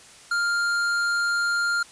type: tone with tanh clipping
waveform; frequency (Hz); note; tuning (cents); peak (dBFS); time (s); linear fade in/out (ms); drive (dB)
sine; 1400; F6; +4; -23; 0.31-1.83; 5; 14
effects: white hiss -48 dBFS RMS until 1.91 s + resampled to 22050 Hz